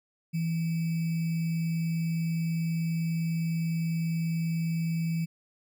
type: tone with sample-and-hold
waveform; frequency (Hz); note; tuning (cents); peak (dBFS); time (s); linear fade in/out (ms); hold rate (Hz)
sine; 164.81; E3; 0; -26; 0.33-5.26; 20; 2450
effects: none